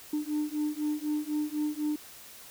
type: beating tone pair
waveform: sine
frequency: 298.6 / 302.6 Hz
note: D4 / D#4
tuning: +29 / -48 cents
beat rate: 4 Hz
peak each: -30 dBFS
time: 0.13-1.96 s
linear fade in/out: 5 ms
effects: tanh soft clip ceiling -24 dBFS + white hiss -49 dBFS RMS until 2.5 s